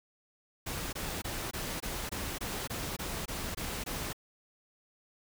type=noise bursts; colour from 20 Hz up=pink; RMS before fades=-37 dBFS; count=12; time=0.66-4.131 s; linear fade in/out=10 ms; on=270 ms; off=21 ms; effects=none